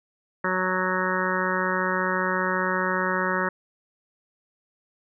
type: harmonic tone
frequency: 185.1 Hz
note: F#3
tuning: 1 cent sharp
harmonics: 1 / 2 / 3 / 5 / 6 / 7 / 8 / 9 / 10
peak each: -31 / -31 / -31 / -31 / -31 / -31 / -31 / -31 / -31 dBFS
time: 0.44-3.49 s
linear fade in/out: 5 ms
effects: none